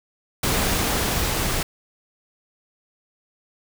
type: noise with level ramp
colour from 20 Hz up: pink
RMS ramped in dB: -21 to -24 dBFS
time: 0.43-1.63 s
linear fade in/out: 5 ms
effects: none